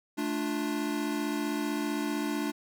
square chord, D minor, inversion second, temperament equal with one note detuned, 218.1 / 293.7 / 349.2 Hz, A3 / D4 / F4, -15 / 0 / 0 cents, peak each -36 / -32 / -37 dBFS, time 0.17-2.52 s, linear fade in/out 20 ms, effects none

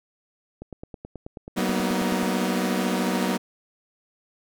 click train, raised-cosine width 2 ms, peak -23 dBFS, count 16, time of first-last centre 0.62-2.231 s, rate 9.31 Hz
sawtooth chord, B major seventh, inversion second, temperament equal with one note detuned, 188.67 / 233.1 / 246.9 / 311.1 Hz, F#3 / A#3 / B3 / D#4, +34 / 0 / 0 / 0 cents, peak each -22 / -25 / -24 / -27 dBFS, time 1.56-3.38 s, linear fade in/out 20 ms
effects none

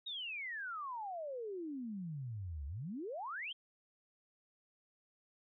sine exponential two-way sweep, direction down then up, 3825 to 67.1 to 3298 Hz, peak -40 dBFS, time 0.06-3.53 s, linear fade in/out 10 ms, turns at 2.66 s, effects none

